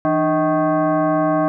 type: tone with frequency modulation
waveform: sine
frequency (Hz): 164.81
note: E3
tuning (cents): 0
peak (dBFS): -14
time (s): 0.05-1.48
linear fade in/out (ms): 0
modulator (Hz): 467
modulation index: 1.9
effects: none